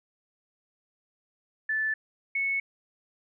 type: tone pair in turn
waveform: sine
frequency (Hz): 1750 / 2205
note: A6 / C#7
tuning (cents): -10 / -10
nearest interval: major third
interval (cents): 400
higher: second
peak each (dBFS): -25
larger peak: neither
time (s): 1.69-1.94 / 2.35-2.6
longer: neither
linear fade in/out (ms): 5
effects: none